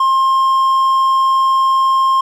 triangle tone, 1063 Hz, C6, 27 cents sharp, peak -8 dBFS, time 0-2.21 s, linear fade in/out 5 ms, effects none

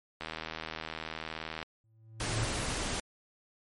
click train, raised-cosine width 0.3 ms, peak -21 dBFS, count 114, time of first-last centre 0.21-1.628 s, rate 79.7 Hz
triangle tone with exponential growth, 111.2 Hz, A2, 19 cents sharp, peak -26 dBFS, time 1.84-2.44 s, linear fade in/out 0 ms, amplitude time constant 130 ms
pink noise, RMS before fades -34 dBFS, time 2.2-3 s, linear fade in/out 2 ms
effects MP3 48 kbps

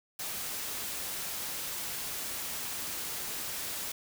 white noise, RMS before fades -37 dBFS, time 0.19-3.92 s, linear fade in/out 5 ms, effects none

